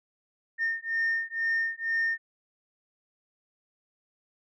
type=beating tone pair; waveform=sine; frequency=1821 / 1823.1 Hz; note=A#6 / A#6; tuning=-41 / -39 cents; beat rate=2.1 Hz; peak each=-28 dBFS; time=0.58-2.18 s; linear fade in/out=50 ms; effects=tanh soft clip ceiling -21 dBFS